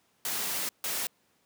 white noise bursts at uneven times, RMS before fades -32 dBFS, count 2, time 0.25-0.69 / 0.84-1.07 s, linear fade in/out 2 ms, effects pink hiss -69 dBFS RMS until 1.45 s + high-pass 150 Hz 12 dB/octave

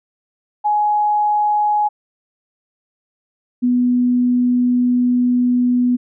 sine tone pair in turn, 838 / 246.6 Hz, G#5 / B3, +15 / -2 cents, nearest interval octave + major sixth, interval 2117 cents, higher first, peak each -13 / -12 dBFS, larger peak second, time 0.64-1.89 / 3.62-5.97 s, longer second, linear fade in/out 20 ms, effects none

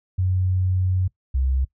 sine tone pair in turn, 92.5 / 65.63 Hz, F#2 / C2, 0 / +6 cents, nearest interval tritone, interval 594 cents, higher first, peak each -18 dBFS, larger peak neither, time 0.18-1.08 / 1.34-1.65 s, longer first, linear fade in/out 10 ms, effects noise-tail reverb RT60 0.1 s tail -20 dB re dry

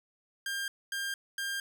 sawtooth tone bursts, 1600 Hz, G6, 35 cents sharp, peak -29 dBFS, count 3, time 0.46-1.6 s, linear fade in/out 2 ms, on 220 ms, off 240 ms, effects none

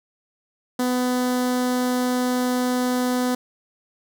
sawtooth tone with notch filter, 249.9 Hz, B3, 21 cents sharp, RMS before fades -22 dBFS, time 0.79-3.35 s, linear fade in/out 5 ms, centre 2500 Hz, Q 1.6, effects none

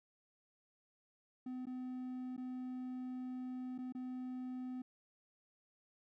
triangle tone with dropouts, 253.8 Hz, B3, 47 cents sharp, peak -39 dBFS, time 1.46-4.82 s, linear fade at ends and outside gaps 5 ms, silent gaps 1.656-1.668 / 2.366-2.377 / 3.78-3.786 / 3.924-3.949 s, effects none

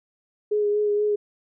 sine tone with vibrato, 416.4 Hz, G#4, 5 cents sharp, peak -19 dBFS, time 0.51-1.16 s, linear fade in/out 10 ms, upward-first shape sine, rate 4.2 Hz, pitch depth 19 cents each way, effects none

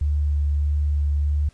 sine tone with vibrato, 73.1 Hz, D2, 7 cents flat, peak -18 dBFS, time 0.01-1.49 s, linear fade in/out 5 ms, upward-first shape sine, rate 1.6 Hz, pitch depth 12 cents each way, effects pink hiss -58 dBFS RMS until 1.53 s + resampled to 22050 Hz

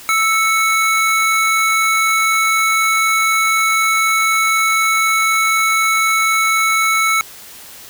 square tone pair together, 1316 / 2208 Hz, E6 / C#7, -3 / -7 cents, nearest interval major sixth, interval 896 cents, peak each -16 dBFS, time 0.09-7.21 s, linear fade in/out 0 ms, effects white hiss -37 dBFS RMS until 7.89 s

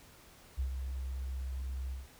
sine tone with ADSR envelope, 65.41 Hz, C2, in tune, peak -29 dBFS, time 0.57-2.09 s, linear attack 29 ms, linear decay 97 ms, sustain -6 dB, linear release 180 ms, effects pink hiss -58 dBFS RMS until 2.19 s

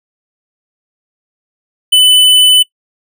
square tone, 3004 Hz, F#7, 26 cents sharp, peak -4 dBFS, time 1.92-2.63 s, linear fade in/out 10 ms, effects noise-tail reverb RT60 0.1 s tail -21 dB re dry

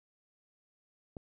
click, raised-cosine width 2 ms, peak -29 dBFS, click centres 1.168 s, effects none

